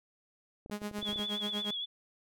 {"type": "clicks", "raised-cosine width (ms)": 2, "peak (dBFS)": -33, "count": 10, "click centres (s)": [0.661, 0.698, 0.818, 0.913, 0.987, 1.028, 1.091, 1.129, 1.16, 1.194]}
{"type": "tone with tremolo", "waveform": "sawtooth", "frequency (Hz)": 207.7, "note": "G#3", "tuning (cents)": 0, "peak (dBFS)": -30, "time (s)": [0.71, 1.71], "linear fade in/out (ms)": 5, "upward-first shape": "sine", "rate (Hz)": 8.4, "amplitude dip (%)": 90}
{"type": "tone with vibrato", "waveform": "sine", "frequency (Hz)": 3376, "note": "G#7", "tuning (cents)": 28, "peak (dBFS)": -34, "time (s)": [1.01, 1.86], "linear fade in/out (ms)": 20, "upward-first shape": "triangle", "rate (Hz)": 8.7, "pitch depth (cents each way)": 60}
{"effects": []}